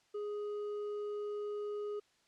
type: tone with hard clipping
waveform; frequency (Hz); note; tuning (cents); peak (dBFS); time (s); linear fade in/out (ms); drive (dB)
sine; 415.3; G#4; 0; -38; 0.14-2; 10; 4
effects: white hiss -71 dBFS RMS until 2.27 s + low-pass 6000 Hz 12 dB/octave